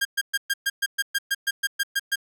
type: tone bursts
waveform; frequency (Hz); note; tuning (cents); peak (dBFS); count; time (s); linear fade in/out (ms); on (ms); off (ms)
sawtooth; 1612; G6; +48; -17; 14; 0.01-2.158; 10; 42; 120
effects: none